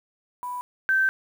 sine tone pair in turn, 987.8 / 1552.3 Hz, B5 / G6, 0 / -17 cents, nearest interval minor sixth, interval 783 cents, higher second, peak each -29 / -18 dBFS, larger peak second, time 0.43-0.61 / 0.89-1.09 s, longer second, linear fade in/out 0 ms, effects 8-bit

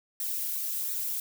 violet noise with flanger, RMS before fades -32 dBFS, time 0.2-1.2 s, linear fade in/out 2 ms, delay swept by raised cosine 0.5 to 3.5 ms, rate 1.4 Hz, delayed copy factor +0.55, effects none

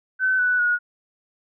sine tone with pitch steps, 1522 / 1485.5 / 1449.9 Hz, F#6 / F#6 / F#6, +48 / +6 / -36 cents, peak -17 dBFS, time 0.19-0.79 s, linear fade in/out 50 ms, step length 200 ms, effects none

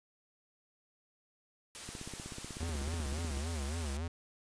white noise, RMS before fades -45 dBFS, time 1.75-3.97 s, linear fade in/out 0 ms
click train, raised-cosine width 3 ms, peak -31 dBFS, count 25, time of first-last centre 1.89-3.371 s, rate 16.2 Hz
square tone with vibrato, 76.2 Hz, D#2, 36 cents flat, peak -36 dBFS, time 2.6-4.08 s, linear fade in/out 5 ms, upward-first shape sine, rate 3.6 Hz, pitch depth 190 cents each way
effects resampled to 22050 Hz

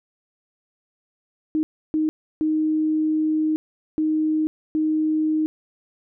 sine tone bursts at uneven times, 311.1 Hz, D#4, in tune, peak -18 dBFS, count 5, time 1.55-1.63 / 1.94-2.09 / 2.41-3.56 / 3.98-4.47 / 4.75-5.46 s, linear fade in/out 0 ms, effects none

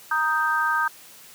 sine chord, Eb major, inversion second, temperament equal, 932.3 / 1244.5 / 1568 Hz, Bb5 / Eb6 / G6, 0 / 0 / 0 cents, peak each -26 / -24 / -23 dBFS, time 0.11-0.88 s, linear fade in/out 5 ms, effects white hiss -47 dBFS RMS until 1.34 s + high-pass 100 Hz 12 dB/octave

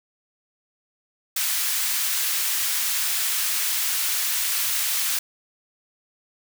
white high-pass noise, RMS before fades -24 dBFS, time 1.36-5.19 s, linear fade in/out 5 ms, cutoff 1400 Hz, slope 12 dB/octave, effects none

